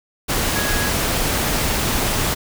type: tone in noise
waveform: sine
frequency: 1661.2 Hz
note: G#6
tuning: in tune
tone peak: -25 dBFS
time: 0.54-0.9 s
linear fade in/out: 20 ms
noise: pink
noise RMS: -20 dBFS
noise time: 0.28-2.35 s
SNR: -8 dB
effects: none